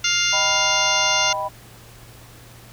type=harmonic tone; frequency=700 Hz; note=F5; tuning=4 cents sharp; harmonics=2 / 3 / 4 / 5 / 6 / 7 / 8 / 9; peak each=-26 / -25 / -23 / -26 / -28 / -31 / -26 / -25 dBFS; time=0.04-1.33 s; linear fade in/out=5 ms
type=chord; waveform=sine; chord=Eb augmented; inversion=none; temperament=equal; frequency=622.3 / 784 / 987.8 Hz; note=Eb5 / G5 / B5; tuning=0 / 0 / 0 cents; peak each=-28 / -29 / -25 dBFS; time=0.32-1.49 s; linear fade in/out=20 ms
effects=added 117 Hz sine -46 dBFS peak until 2.72 s + pink hiss -46 dBFS RMS until 2.72 s